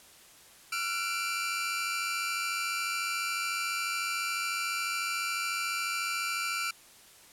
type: tone cluster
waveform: sawtooth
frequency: 1356 / 1450 / 2350 Hz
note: E6 / F#6 / D7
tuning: +49 / -35 / +1 cents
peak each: -30 / -36 / -30 dBFS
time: 0.72-6.71 s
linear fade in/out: 5 ms
effects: white hiss -55 dBFS RMS until 7.32 s + low-pass 12000 Hz 12 dB/octave